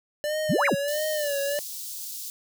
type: tone with vibrato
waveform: square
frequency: 588 Hz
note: D5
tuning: 2 cents sharp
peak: -26 dBFS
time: 0.24-1.59 s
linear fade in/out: 0 ms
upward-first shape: sine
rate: 1.5 Hz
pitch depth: 94 cents each way
type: exponential two-way sweep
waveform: sine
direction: up then down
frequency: 123.47 to 2486 to 123.47 Hz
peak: -20 dBFS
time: 0.49-0.75 s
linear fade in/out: 10 ms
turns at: 0.66 s
type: high-pass noise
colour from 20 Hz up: white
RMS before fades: -36 dBFS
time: 0.88-2.3 s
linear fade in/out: 0 ms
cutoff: 4100 Hz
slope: 24 dB/octave
effects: none